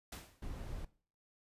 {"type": "noise with exponential decay", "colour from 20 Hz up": "pink", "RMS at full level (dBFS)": -44, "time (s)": [0.12, 0.49], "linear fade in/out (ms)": 5, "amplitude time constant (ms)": 79}
{"type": "noise", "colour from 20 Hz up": "brown", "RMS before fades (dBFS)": -43, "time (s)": [0.42, 0.85], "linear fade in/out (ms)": 5}
{"effects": ["noise-tail reverb RT60 0.4 s tail -18 dB re dry", "resampled to 32000 Hz"]}